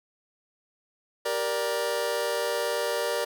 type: chord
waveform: sawtooth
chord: G minor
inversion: none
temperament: just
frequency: 392 / 470.4 / 588 Hz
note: G4 / Bb4 / D5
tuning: 0 / +16 / +2 cents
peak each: -31 / -25 / -25 dBFS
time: 1.25-3.25 s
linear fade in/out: 10 ms
effects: none